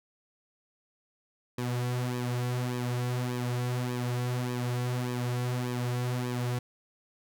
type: tone with flanger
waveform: sawtooth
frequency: 123.47 Hz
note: B2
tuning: in tune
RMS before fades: -31 dBFS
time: 1.58-6.59 s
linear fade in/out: 5 ms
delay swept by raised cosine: 1.4 to 4.9 ms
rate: 1.7 Hz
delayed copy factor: -0.7
effects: none